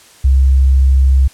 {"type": "tone", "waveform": "sine", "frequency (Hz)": 66.6, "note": "C2", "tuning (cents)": 31, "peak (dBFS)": -6, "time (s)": [0.24, 1.28], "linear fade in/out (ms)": 10, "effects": ["white hiss -43 dBFS RMS until 1.33 s", "low-pass 10000 Hz 12 dB/octave"]}